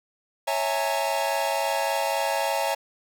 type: chord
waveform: 45% pulse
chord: A# half-diminished seventh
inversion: first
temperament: equal with one note detuned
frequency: 554.4 / 659.3 / 830.6 / 914.2 Hz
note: C#5 / E5 / G#5 / A#5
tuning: 0 / 0 / 0 / -34 cents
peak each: -29 dBFS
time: 0.47-2.75 s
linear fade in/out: 10 ms
effects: none